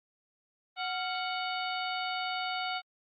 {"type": "harmonic tone with a mistuned harmonic", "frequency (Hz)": 740, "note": "F#5", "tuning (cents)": 0, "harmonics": [1, 2, 3, 4, 5, 6], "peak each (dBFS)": [-35, -38, -40, -41, -42, -43], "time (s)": [0.76, 2.82], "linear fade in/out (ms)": 50, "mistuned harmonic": 2, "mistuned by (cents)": -110, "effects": ["Opus 24 kbps"]}